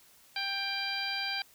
harmonic tone, 790 Hz, G5, 13 cents sharp, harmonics 1 / 2 / 3 / 4 / 5 / 6, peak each -40 / -38 / -37 / -40 / -40 / -37 dBFS, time 0.36-1.42 s, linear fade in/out 2 ms, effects white hiss -60 dBFS RMS until 1.54 s

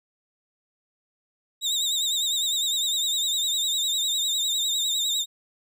30% pulse tone with vibrato, 3729 Hz, A#7, in tune, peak -20 dBFS, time 1.61-5.26 s, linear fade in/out 50 ms, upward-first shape sine, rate 9.9 Hz, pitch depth 75 cents each way, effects none

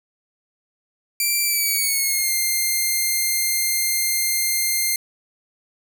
5% pulse tone with pitch glide, 2349 to 2105 Hz, D7 to C7, 0 to +10 cents, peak -9 dBFS, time 1.2-4.96 s, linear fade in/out 2 ms, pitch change -190 cents, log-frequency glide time 1.43-2.33 s, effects none

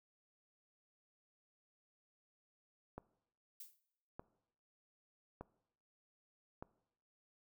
click train, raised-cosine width 1 ms, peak -32 dBFS, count 4, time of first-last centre 2.98-6.625 s, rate 0.823 Hz
violet noise with exponential decay, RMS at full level -47 dBFS, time 3.6-3.8 s, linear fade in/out 5 ms, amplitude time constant 43 ms
effects noise-tail reverb RT60 0.8 s tail -20 dB re dry

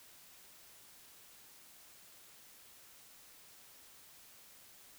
silence, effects white hiss -59 dBFS RMS until 4.98 s

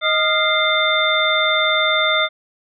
sine tone cluster, 626 / 1228 / 1393 / 2090 / 3581 Hz, D#5 / D#6 / F6 / C7 / A7, +10 / -23 / -5 / -2 / +30 cents, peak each -21 / -23 / -22 / -20 / -19 dBFS, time 0.01-2.29 s, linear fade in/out 50 ms, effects none

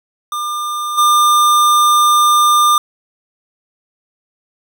square tone with level steps, 1200 Hz, D6, 37 cents sharp, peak -19 / -9 dBFS, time 0.32-2.78 s, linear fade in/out 2 ms, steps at 0.97 s, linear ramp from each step 20 ms, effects none

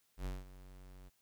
square tone with ADSR envelope, 46.51 Hz, F#1, 10 cents sharp, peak -37 dBFS, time 0.17-1.1 s, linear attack 83 ms, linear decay 190 ms, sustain -16 dB, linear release 23 ms, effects white hiss -75 dBFS RMS until 1.21 s

